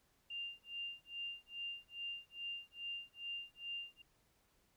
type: tone with tremolo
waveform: sine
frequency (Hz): 2794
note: F7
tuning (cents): 0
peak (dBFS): -40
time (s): 0.3-4.02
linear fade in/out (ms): 5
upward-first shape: sine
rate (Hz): 2.4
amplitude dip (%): 100
effects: pink hiss -75 dBFS RMS until 4.76 s